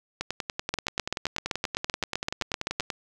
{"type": "two click trains", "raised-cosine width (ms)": 0.2, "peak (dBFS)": [-12, -9], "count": [29, 17], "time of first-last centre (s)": [[0.21, 2.902], [0.74, 2.799]], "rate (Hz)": [10.4, 7.77], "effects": []}